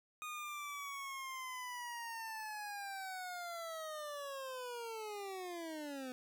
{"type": "linear sweep", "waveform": "25% pulse", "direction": "down", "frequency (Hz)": [1237, 250], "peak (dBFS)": -39, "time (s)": [0.22, 6.12], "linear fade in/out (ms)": 0, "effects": []}